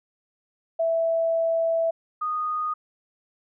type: tone pair in turn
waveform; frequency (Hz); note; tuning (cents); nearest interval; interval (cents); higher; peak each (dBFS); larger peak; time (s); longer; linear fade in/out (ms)
sine; 659.3 / 1236.4; E5 / D#6; 0 / -11; major seventh; 1089; second; -20 / -24; first; 0.79-1.91 / 2.21-2.74; first; 10
effects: none

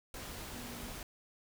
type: tone in noise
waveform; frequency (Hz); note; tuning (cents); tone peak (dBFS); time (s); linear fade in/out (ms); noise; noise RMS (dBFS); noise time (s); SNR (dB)
sine; 240; B3; -49; -49; 0.54-0.88; 2; pink; -45; 0.14-1.03; -7
effects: none

